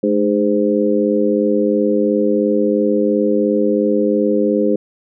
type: harmonic tone with a mistuned harmonic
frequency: 102.9 Hz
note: G#2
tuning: 16 cents flat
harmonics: 2 / 3 / 4 / 5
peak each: -18 / -18 / -18 / -18 dBFS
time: 0.03-4.76 s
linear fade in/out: 5 ms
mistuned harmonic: 2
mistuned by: +55 cents
effects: none